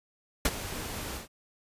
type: noise with ADSR envelope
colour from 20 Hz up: pink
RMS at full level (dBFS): -23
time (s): 0.45-1.28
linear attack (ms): 4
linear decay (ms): 41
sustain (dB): -14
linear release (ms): 130
effects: resampled to 32000 Hz